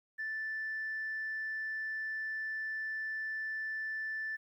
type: tone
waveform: sine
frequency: 1760 Hz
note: A6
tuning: in tune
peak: -34 dBFS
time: 0.18-4.37 s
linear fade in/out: 20 ms
effects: tanh soft clip ceiling -31 dBFS + 12-bit